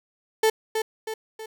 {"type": "tone with echo", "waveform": "35% pulse", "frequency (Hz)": 440, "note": "A4", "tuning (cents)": 0, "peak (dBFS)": -15, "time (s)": [0.43, 0.5], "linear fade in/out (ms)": 5, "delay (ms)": 320, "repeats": 3, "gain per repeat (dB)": -6, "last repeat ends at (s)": 1.46, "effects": []}